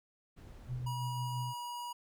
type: noise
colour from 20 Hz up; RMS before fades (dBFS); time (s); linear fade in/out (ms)
brown; -50; 0.36-0.87; 20
type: tone with tremolo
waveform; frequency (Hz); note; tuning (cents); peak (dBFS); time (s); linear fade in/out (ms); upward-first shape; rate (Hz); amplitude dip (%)
sine; 124.8; B2; +19; -34; 0.67-1.54; 50; sine; 5.9; 30
type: tone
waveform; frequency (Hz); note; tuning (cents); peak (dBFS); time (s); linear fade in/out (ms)
square; 964; B5; -42; -40; 0.86-1.93; 10
effects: none